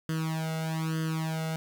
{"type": "tone with flanger", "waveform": "sawtooth", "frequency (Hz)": 160, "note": "D#3", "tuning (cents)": 49, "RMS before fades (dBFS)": -31, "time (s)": [0.09, 1.56], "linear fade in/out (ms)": 0, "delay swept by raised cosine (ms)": [0.63, 1.44], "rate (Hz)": 1.1, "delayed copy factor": 1, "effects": []}